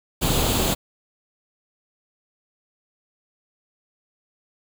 pink noise with comb filter, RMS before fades -21 dBFS, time 0.21-0.75 s, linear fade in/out 20 ms, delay 0.27 ms, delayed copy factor +0.55, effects none

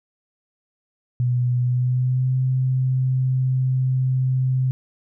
sine tone with pitch glide, 123.47 to 129.61 Hz, B2 to C3, 0 to -16 cents, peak -17 dBFS, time 1.2-4.71 s, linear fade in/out 0 ms, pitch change +84 cents, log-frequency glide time 1.61-2.36 s, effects none

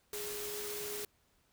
sine tone in noise, 415.3 Hz, G#4, in tune, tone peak -42 dBFS, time 0.13-1.05 s, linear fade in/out 2 ms, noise white, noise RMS -42 dBFS, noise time 0.13-1.05 s, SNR -3 dB, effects pink hiss -72 dBFS RMS until 1.52 s

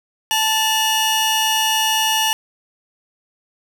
sawtooth tone pair together, 878.9 / 2887 Hz, A5 / F#7, -2 / -43 cents, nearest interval octave + major sixth, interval 2059 cents, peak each -15 dBFS, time 0.31-2.33 s, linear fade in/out 0 ms, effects 8-bit

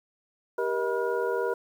sine tone cluster, 392.4 / 474.6 / 632 / 971 / 1428 Hz, G4 / A#4 / D#5 / B5 / F6, +2 / +31 / +27 / -30 / +38 cents, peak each -30 / -28 / -35 / -34 / -36 dBFS, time 0.58-1.54 s, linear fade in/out 5 ms, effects 9-bit

